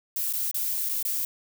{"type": "noise with dropouts", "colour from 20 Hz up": "violet", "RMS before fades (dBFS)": -28, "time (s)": [0.16, 1.25], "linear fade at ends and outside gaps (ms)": 2, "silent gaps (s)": [[0.328, 0.335], [0.513, 0.543], [0.89, 0.894], [1.028, 1.05]], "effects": []}